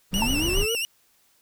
brown noise, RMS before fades -27 dBFS, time 0.11-0.67 s, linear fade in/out 50 ms
triangle linear sweep, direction up, 178.8 to 473.3 Hz, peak -24 dBFS, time 0.13-0.75 s, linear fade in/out 0 ms
sawtooth tone with vibrato, 2794 Hz, F7, in tune, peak -22 dBFS, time 0.14-0.85 s, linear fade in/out 0 ms, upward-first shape sine, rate 7.3 Hz, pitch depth 99 cents each way
sine tone with exponential decay, 894 Hz, A5, 27 cents sharp, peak -18 dBFS, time 0.22-0.31 s, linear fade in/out 2 ms, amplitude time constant 18 ms
effects white hiss -63 dBFS RMS until 1.41 s

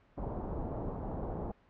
pink low-pass noise, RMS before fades -38 dBFS, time 0.17-1.52 s, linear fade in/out 10 ms, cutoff 890 Hz, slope 24 dB/octave, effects pink hiss -65 dBFS RMS until 1.69 s + low-pass 2000 Hz 12 dB/octave

